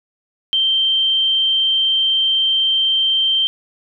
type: tone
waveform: sine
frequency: 3136 Hz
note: G7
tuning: in tune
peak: -13 dBFS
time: 0.53-3.47 s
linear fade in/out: 0 ms
effects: none